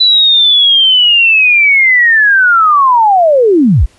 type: linear sweep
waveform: sine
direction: down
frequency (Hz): 3994 to 33.65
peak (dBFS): -4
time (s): 0-3.86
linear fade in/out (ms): 10
effects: pink hiss -47 dBFS RMS until 3.98 s + resampled to 24000 Hz